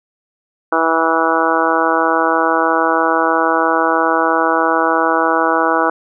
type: harmonic tone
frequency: 163.1 Hz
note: E3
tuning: 18 cents flat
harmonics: 2 / 3 / 4 / 5 / 6 / 7 / 8 / 9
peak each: -20 / -20 / -20 / -20 / -20 / -20 / -20 / -20 dBFS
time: 0.72-5.9 s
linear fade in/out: 5 ms
effects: none